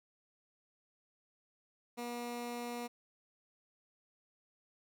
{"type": "tone", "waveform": "15% pulse", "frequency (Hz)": 240, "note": "B3", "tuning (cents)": -49, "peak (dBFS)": -33, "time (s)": [1.97, 2.88], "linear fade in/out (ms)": 20, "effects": []}